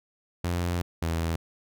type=tone pair in turn; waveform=sawtooth; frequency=87.31 / 82.55 Hz; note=F2 / E2; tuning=0 / +3 cents; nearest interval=minor second; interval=97 cents; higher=first; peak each=-22 dBFS; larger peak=neither; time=0.44-0.82 / 1.02-1.36 s; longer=first; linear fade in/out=5 ms; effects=none